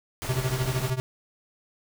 pink noise, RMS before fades -34 dBFS, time 0.22-0.9 s, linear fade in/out 0 ms
square tone with tremolo, 129.1 Hz, C3, 23 cents flat, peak -22 dBFS, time 0.29-1 s, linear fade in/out 0 ms, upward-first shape triangle, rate 13 Hz, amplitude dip 95%
effects none

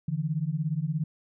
sine beating tone pair, 146.83 / 163.83 Hz, D3 / E3, 0 / -10 cents, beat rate 17 Hz, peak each -29 dBFS, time 0.08-1.04 s, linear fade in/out 5 ms, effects none

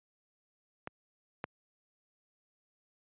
clicks, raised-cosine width 0.5 ms, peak -23 / -20 dBFS, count 2, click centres 0.874 / 1.441 s, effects high-pass 100 Hz 12 dB/octave + resampled to 8000 Hz

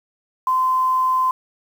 sine tone with quantisation, 1031 Hz, C6, 26 cents flat, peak -15 dBFS, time 0.47-1.31 s, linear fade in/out 2 ms, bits 7, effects none

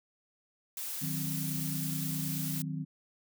blue noise, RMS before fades -38 dBFS, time 0.77-2.62 s, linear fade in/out 2 ms
sine chord, C diminished, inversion first, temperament equal, 155.56 / 185 / 261.6 Hz, Eb3 / Gb3 / C4, 0 / 0 / 0 cents, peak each -35 / -40 / -40 dBFS, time 1.01-2.85 s, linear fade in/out 20 ms
effects none

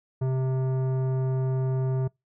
sine tone with tanh clipping, 130.81 Hz, C3, in tune, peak -25 dBFS, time 0.21-2.08 s, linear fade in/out 10 ms, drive 14 dB, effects noise-tail reverb RT60 0.2 s tail -26 dB re dry

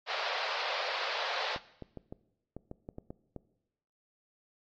pink band-pass noise, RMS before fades -34 dBFS, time 0.06-1.59 s, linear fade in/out 50 ms, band 490 to 4800 Hz, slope 48 dB/octave
clicks, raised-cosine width 2 ms, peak -28 dBFS, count 10, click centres 1.562 / 1.823 / 1.973 / 2.125 / 2.566 / 2.714 / 2.889 / 2.984 / 3.105 / 3.363 s
effects noise-tail reverb RT60 0.9 s tail -19 dB re dry + MP3 48 kbps

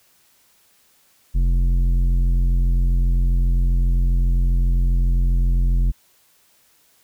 sine tone with tanh clipping, 43.76 Hz, F1, 4 cents sharp, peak -16 dBFS, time 1.34-5.92 s, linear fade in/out 20 ms, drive 10 dB, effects white hiss -58 dBFS RMS until 7.03 s

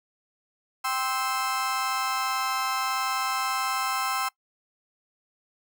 35% pulse chord, C major, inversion second, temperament just, 784.9 / 1046.5 / 1308.1 Hz, G5 / C6 / E6, +2 / 0 / -14 cents, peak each -30 / -28 / -28 dBFS, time 0.84-4.29 s, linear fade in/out 10 ms, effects noise-tail reverb RT60 0.1 s tail -21 dB re dry

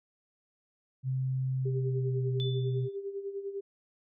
sine tone with pitch glide, 130.81 to 126.65 Hz, C3 to B2, 0 to +44 cents, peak -28 dBFS, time 1.03-2.89 s, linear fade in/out 50 ms, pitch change -56 cents, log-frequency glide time 1.57-2.27 s
sine tone with tremolo, 396.6 Hz, G4, 20 cents sharp, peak -32 dBFS, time 1.65-3.61 s, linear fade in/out 10 ms, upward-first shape sine, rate 10 Hz, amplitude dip 65%
sine tone with exponential decay, 3502 Hz, A7, 9 cents flat, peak -34 dBFS, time 2.4-2.96 s, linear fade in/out 0 ms, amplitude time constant 120 ms
effects none

